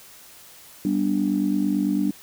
sine chord, G major, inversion none, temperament just, 196 / 245 / 294 Hz, G3 / B3 / D4, 0 / -14 / +2 cents, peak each -23 / -26 / -22 dBFS, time 0.85-2.11 s, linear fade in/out 2 ms, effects tanh soft clip ceiling -10 dBFS + white hiss -47 dBFS RMS until 2.22 s

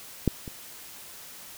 clicks, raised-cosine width 3 ms, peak -8 / -24 dBFS, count 2, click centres 0.277 / 0.478 s, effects white hiss -45 dBFS RMS until 1.57 s

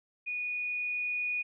sine tone with level ramp, 2463 Hz, D#7, 18 cents flat, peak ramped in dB -32 to -29 dBFS, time 0.26-1.43 s, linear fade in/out 20 ms, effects none

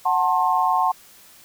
sine chord, F# diminished, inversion none, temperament just, 740 / 888 / 1065.6 Hz, F#5 / A5 / C6, 0 / +16 / +31 cents, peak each -21 dBFS, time 0.05-0.92 s, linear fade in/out 10 ms, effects white hiss -49 dBFS RMS until 1.44 s

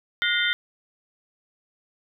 sine tone cluster, 1440 / 1883 / 2078 / 3123 / 3582 Hz, F#6 / A#6 / C7 / G7 / A7, -47 / +17 / -12 / -7 / +30 cents, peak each -25 / -29 / -27 / -28 / -27 dBFS, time 0.22-0.53 s, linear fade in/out 0 ms, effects none

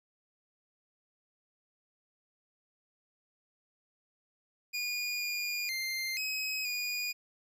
25% pulse tone with pitch steps, 2440 / 2426 / 2096 / 2542 / 2448 Hz, D#7 / D#7 / C7 / D#7 / D#7, -34 / -44 / +2 / +36 / -29 cents, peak -29 dBFS, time 4.73-7.13 s, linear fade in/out 20 ms, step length 480 ms, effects none

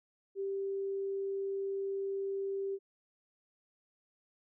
sine tone, 392 Hz, G4, in tune, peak -33 dBFS, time 0.35-2.79 s, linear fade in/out 50 ms, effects none

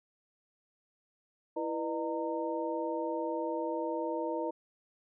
sine tone cluster, 329.5 / 489.1 / 609 / 920 Hz, E4 / B4 / D#5 / A#5, -1 / -17 / -37 / -23 cents, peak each -36 / -37 / -37 / -38 dBFS, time 1.56-4.51 s, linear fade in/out 10 ms, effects none

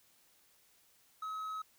triangle tone, 1280 Hz, D#6, 49 cents sharp, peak -36 dBFS, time 1.22-1.62 s, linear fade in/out 5 ms, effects white hiss -68 dBFS RMS until 1.78 s

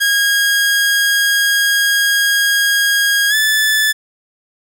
sawtooth tone with pitch glide, 1635 to 1742.3 Hz, G#6 to A6, -28 to -17 cents, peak -8 dBFS, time 0-3.93 s, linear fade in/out 20 ms, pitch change +111 cents, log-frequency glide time 3.29-3.35 s, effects none

